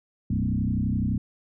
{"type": "tone with frequency modulation", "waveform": "sine", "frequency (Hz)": 155.56, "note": "D#3", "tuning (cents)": 0, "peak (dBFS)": -22, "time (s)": [0.3, 1.18], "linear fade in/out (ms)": 5, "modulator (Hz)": 31.8, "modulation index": 3, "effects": []}